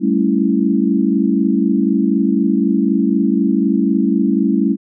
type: chord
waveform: sine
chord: A dominant seventh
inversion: third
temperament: equal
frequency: 196 / 220 / 277.2 / 329.6 Hz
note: G3 / A3 / C#4 / E4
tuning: 0 / 0 / 0 / 0 cents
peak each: -17 / -17 / -17 / -19 dBFS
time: 0-4.77 s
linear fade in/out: 50 ms
effects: none